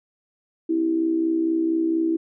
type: tone with amplitude modulation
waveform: sine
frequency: 327.2 Hz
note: E4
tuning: 13 cents flat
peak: -16 dBFS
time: 0.69-2.17 s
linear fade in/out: 10 ms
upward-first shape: sine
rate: 64.3 Hz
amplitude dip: 60%
effects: none